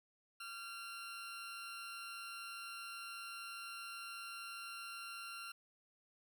20% pulse tone with amplitude modulation, 1377 Hz, F6, 25 cents flat, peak -39 dBFS, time 0.4-5.52 s, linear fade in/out 5 ms, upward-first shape sine, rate 213 Hz, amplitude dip 45%, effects none

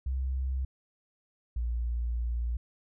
sine tone pair in turn, 65.41 / 58.87 Hz, C2 / A#1, 0 / +18 cents, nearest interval major second, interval 182 cents, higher first, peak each -28 dBFS, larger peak neither, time 0.06-0.65 / 1.56-2.57 s, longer second, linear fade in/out 5 ms, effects none

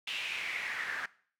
pink noise with band-pass filter sweep, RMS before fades -37 dBFS, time 0.07-1.06 s, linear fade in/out 5 ms, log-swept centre 2900 to 1600 Hz, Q 4.8, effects noise-tail reverb RT60 0.5 s tail -20 dB re dry

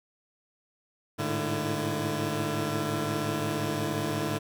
15% pulse tone cluster, 104.7 / 110.4 / 149.7 / 336.7 Hz, G#2 / A2 / D3 / E4, +15 / +6 / +33 / +37 cents, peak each -28 / -31 / -25 / -27 dBFS, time 1.18-4.39 s, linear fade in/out 20 ms, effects none

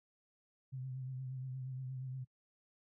sine tone with vibrato, 130 Hz, C3, 11 cents flat, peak -40 dBFS, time 0.72-2.25 s, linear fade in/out 20 ms, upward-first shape triangle, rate 8.5 Hz, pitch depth 48 cents each way, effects noise-tail reverb RT60 0.1 s tail -24 dB re dry

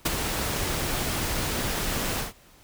pink noise with ADSR envelope, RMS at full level -21 dBFS, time 0.05-2.33 s, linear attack 11 ms, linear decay 22 ms, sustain -7 dB, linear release 140 ms, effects pink hiss -55 dBFS RMS until 2.63 s

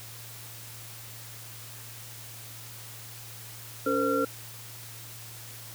sine tone cluster, 280.2 / 450.9 / 514 / 1371 Hz, C#4 / A4 / C5 / F6, +19 / +42 / -31 / -32 cents, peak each -29 dBFS, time 3.86-4.25 s, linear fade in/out 5 ms, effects added 114 Hz sine -47 dBFS peak until 5.74 s + white hiss -45 dBFS RMS until 5.74 s

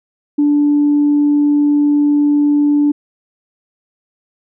sine tone, 292 Hz, D4, 10 cents flat, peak -8 dBFS, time 0.38-2.92 s, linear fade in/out 10 ms, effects tanh soft clip ceiling -5 dBFS

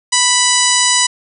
harmonic tone, 987.8 Hz, B5, in tune, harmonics 1 / 2 / 3 / 4 / 5 / 6 / 7 / 8 / 9, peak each -19 / -19 / -19 / -19 / -19 / -19 / -19 / -19 / -19 dBFS, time 0.12-1.07 s, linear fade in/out 10 ms, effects none

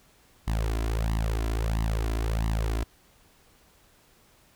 sawtooth tone with flanger, 55 Hz, A1, in tune, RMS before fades -27 dBFS, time 0.47-2.84 s, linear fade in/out 10 ms, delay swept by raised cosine 1 to 3 ms, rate 1.5 Hz, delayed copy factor +1, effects pink hiss -60 dBFS RMS until 4.55 s

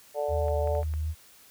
harmonic tone, 146.5 Hz, D3, 4 cents flat, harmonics 3 / 4 / 5 / 6, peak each -33 / -28 / -35 / -40 dBFS, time 0.14-0.84 s, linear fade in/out 50 ms
sine tone with vibrato, 78.1 Hz, D#2, 7 cents sharp, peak -27 dBFS, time 0.28-1.15 s, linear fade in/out 50 ms, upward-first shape sine, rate 2.6 Hz, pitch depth 25 cents each way
clicks, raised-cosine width 0.5 ms, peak -31 dBFS, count 5, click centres 0.483 / 0.674 / 0.752 / 0.831 / 0.938 s
effects white hiss -55 dBFS RMS until 1.5 s

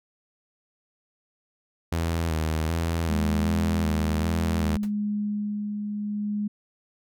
sawtooth tone with vibrato, 81.1 Hz, E2, 28 cents flat, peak -20 dBFS, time 1.92-4.77 s, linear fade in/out 5 ms, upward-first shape square, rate 1.3 Hz, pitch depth 42 cents each way
sine tone with tremolo, 207.7 Hz, G#3, in tune, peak -24 dBFS, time 3.09-6.48 s, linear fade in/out 10 ms, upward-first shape sine, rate 0.64 Hz, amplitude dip 35%
pink noise with exponential decay, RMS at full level -37 dBFS, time 4.83-4.92 s, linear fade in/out 2 ms, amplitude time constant 18 ms
effects none

